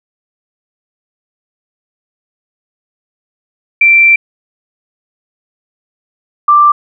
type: tone pair in turn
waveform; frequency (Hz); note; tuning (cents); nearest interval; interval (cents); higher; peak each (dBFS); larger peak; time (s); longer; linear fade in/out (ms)
sine; 2349 / 1178.9; D7 / D6; 0 / +6; octave; 1194; first; -3; neither; 3.81-4.16 / 6.48-6.72; first; 5
effects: none